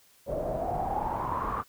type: noise with low-pass filter sweep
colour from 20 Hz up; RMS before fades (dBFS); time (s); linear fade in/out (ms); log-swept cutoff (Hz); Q
pink; -31; 0.26-1.64; 50; 560 to 1200; 8.3
effects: white hiss -61 dBFS RMS until 1.68 s